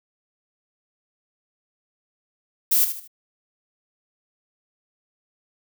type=noise with echo; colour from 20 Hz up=violet; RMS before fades=-18 dBFS; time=2.71-2.85 s; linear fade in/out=10 ms; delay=76 ms; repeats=3; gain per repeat=-9 dB; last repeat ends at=3.078 s; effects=none